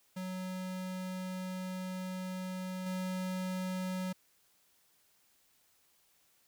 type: tone with level steps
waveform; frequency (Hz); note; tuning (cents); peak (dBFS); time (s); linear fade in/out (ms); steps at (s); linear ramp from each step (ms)
square; 185.2; F#3; +2; -38 / -35; 0.16-4.13; 10; 2.86; 5
effects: white hiss -70 dBFS RMS until 6.47 s